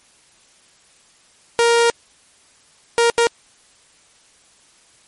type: tone bursts at uneven times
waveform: sawtooth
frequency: 468.3 Hz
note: A#4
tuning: 8 cents sharp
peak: -8 dBFS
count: 3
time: 1.59-1.9 / 2.98-3.1 / 3.18-3.27 s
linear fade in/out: 0 ms
effects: white hiss -53 dBFS RMS until 5.07 s + MP3 48 kbps